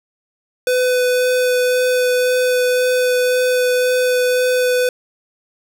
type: tone with vibrato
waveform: square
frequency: 501 Hz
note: B4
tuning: 25 cents sharp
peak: -14 dBFS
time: 0.67-4.89 s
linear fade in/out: 2 ms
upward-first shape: sine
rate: 1.9 Hz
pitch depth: 8 cents each way
effects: none